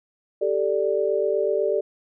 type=chord; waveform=sine; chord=G suspended second; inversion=none; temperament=equal; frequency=392 / 440 / 587.3 Hz; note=G4 / A4 / D5; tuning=0 / 0 / 0 cents; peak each=-24 dBFS; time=0.41-1.81 s; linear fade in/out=10 ms; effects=none